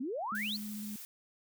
sine exponential sweep, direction up, 233.1 to 4651 Hz, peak -34 dBFS, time 0-0.57 s, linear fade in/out 10 ms
sine tone with vibrato, 210 Hz, G#3, 19 cents sharp, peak -39 dBFS, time 0.32-0.96 s, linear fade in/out 2 ms, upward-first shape square, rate 16 Hz, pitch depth 11 cents each way
blue noise, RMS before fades -47 dBFS, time 0.35-1.05 s, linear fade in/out 0 ms
effects none

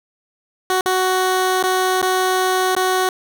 15% pulse tone with dropouts, 371.9 Hz, F#4, 9 cents sharp, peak -9 dBFS, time 0.7-3.09 s, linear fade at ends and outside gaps 1 ms, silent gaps 0.809-0.859 / 1.627-1.638 / 2.016-2.026 / 2.751-2.765 s, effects none

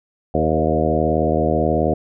harmonic tone with a mistuned harmonic, 78.5 Hz, D#2, 16 cents sharp, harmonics 1 / 2 / 3 / 4 / 5 / 6 / 7 / 8 / 9, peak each -24 / -24 / -24 / -24 / -24 / -24 / -24 / -24 / -24 dBFS, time 0.34-1.94 s, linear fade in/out 5 ms, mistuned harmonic 7, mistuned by -19 cents, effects none

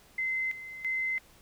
sine tone with tremolo, 2062 Hz, C7, 26 cents flat, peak -28 dBFS, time 0.18-1.19 s, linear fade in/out 5 ms, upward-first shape square, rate 1.5 Hz, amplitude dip 75%, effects pink hiss -59 dBFS RMS until 1.41 s

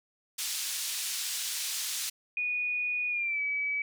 pink band-pass noise, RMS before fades -34 dBFS, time 0.38-2.1 s, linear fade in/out 10 ms, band 3800 to 12000 Hz, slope 12 dB/octave
sine tone with pitch glide, 2464 to 2286 Hz, D#7 to D7, -17 to -47 cents, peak -28 dBFS, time 2.37-3.82 s, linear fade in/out 2 ms, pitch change -130 cents, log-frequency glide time 3.09-3.41 s
effects none

